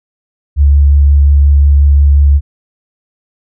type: tone with vibrato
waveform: sine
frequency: 71.2 Hz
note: C#2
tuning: 47 cents sharp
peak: -3 dBFS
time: 0.56-2.41 s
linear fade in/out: 50 ms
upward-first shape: triangle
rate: 5.6 Hz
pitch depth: 15 cents each way
effects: none